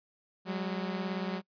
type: beating tone pair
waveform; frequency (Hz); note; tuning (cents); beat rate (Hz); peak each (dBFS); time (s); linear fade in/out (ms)
sawtooth; 185.1 / 203.1; F#3 / G#3; +1 / -38; 18; -30 / -33; 0.45-1.42; 50
effects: noise-tail reverb RT60 0.1 s tail -25 dB re dry + resampled to 11025 Hz